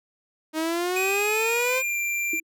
sawtooth exponential sweep, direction up, 310.8 to 526 Hz, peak -20 dBFS, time 0.53-1.83 s, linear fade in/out 50 ms
square tone with pitch glide, 2500 to 2369 Hz, D#7 to D7, +8 to +14 cents, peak -25 dBFS, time 0.96-2.4 s, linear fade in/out 5 ms, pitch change -94 cents, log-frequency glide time 1.29-1.99 s
sine tone with exponential decay, 323.5 Hz, E4, 32 cents flat, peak -26 dBFS, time 2.33-2.43 s, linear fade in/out 5 ms, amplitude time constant 20 ms
effects none

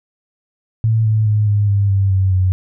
sine tone with pitch steps, 111.7 / 108.77 / 105.92 / 103.14 / 100.44 / 97.8 / 95.24 / 92.74 Hz, A2 / A2 / G#2 / G#2 / G2 / G2 / G2 / F#2, +27 / -19 / +35 / -11 / +43 / -4 / -49 / +5 cents, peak -11 dBFS, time 0.84-2.52 s, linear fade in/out 0 ms, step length 210 ms, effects none

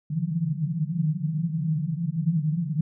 pink band-pass noise, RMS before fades -26 dBFS, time 0.1-2.81 s, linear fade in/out 5 ms, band 150 to 170 Hz, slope 96 dB/octave, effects none

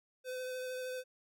square tone with vibrato, 509 Hz, C5, 48 cents flat, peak -39 dBFS, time 0.24-1.04 s, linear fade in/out 50 ms, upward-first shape triangle, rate 13 Hz, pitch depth 16 cents each way, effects none

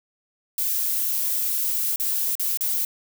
violet noise with dropouts, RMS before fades -24 dBFS, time 0.58-2.85 s, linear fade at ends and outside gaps 2 ms, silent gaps 1.96-1.998 / 2.353-2.396 / 2.573-2.608 s, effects none

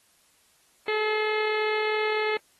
harmonic tone with a mistuned harmonic, 429.9 Hz, A4, 40 cents flat, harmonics 1 / 2 / 3 / 4 / 5 / 6 / 7 / 8 / 9 / 10, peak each -26 / -34 / -36 / -38 / -31 / -40 / -44 / -45 / -48 / -46 dBFS, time 0.88-2.37 s, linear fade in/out 2 ms, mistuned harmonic 5, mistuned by -24 cents, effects white hiss -63 dBFS RMS until 2.59 s + AAC 32 kbps

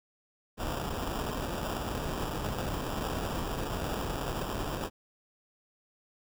pink noise with sample-and-hold, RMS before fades -34 dBFS, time 0.57-4.9 s, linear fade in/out 50 ms, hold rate 2100 Hz, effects none

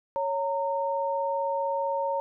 sine tone pair together, 554.4 / 918.9 Hz, C#5 / A#5, 0 / -25 cents, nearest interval major sixth, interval 875 cents, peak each -28 dBFS, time 0.16-2.2 s, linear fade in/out 0 ms, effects none

